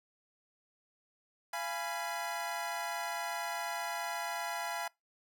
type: chord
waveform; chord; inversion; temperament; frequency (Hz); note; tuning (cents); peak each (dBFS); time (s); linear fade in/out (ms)
25% pulse; F diminished; none; equal with one note detuned; 688 / 830.6 / 987.8; F5 / Ab5 / Cb6; -26 / 0 / 0; -36 / -36 / -37; 1.53-4.88; 5
effects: noise-tail reverb RT60 0.2 s tail -24 dB re dry